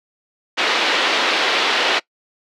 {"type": "band-pass noise", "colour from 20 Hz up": "white", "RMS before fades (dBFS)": -18, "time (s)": [0.57, 2], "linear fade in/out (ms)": 20, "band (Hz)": [290, 3800], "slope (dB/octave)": 24, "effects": ["noise-tail reverb RT60 0.1 s tail -22 dB re dry"]}